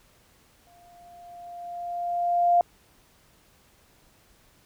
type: tone with exponential growth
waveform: sine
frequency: 698.5 Hz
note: F5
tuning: in tune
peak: -15 dBFS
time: 0.67-2.61 s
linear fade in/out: 1 ms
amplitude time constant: 420 ms
effects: pink hiss -60 dBFS RMS until 4.65 s